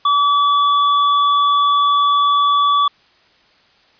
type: tone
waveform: square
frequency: 1147 Hz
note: D6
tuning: 41 cents flat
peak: -12 dBFS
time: 0.05-2.88 s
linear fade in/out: 5 ms
effects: white hiss -53 dBFS RMS until 3.99 s + resampled to 11025 Hz